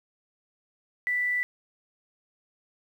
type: tone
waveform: sine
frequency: 1975.5 Hz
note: B6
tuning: in tune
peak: -24 dBFS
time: 1.07-1.43 s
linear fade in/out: 0 ms
effects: 9-bit